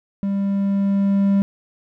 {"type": "tone with level ramp", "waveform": "triangle", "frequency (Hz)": 198, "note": "G3", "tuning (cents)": 18, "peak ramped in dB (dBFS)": [-17, -11], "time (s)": [0.23, 1.42], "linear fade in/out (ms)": 0, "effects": []}